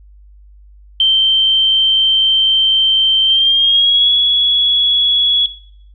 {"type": "tone with pitch glide", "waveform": "sine", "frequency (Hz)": [3124, 3368], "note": ["G7", "G#7"], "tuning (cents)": [-7, 24], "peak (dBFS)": -8, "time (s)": [1, 5.46], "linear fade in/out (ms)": 2, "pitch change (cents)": 131, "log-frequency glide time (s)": [3.25, 4.11], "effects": ["noise-tail reverb RT60 0.7 s tail -19 dB re dry", "added 50 Hz sine -39 dBFS peak until 5.94 s"]}